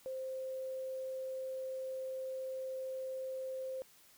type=tone; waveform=sine; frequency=523.3 Hz; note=C5; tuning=in tune; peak=-38 dBFS; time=0.06-3.82 s; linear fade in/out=0 ms; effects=white hiss -63 dBFS RMS until 4.17 s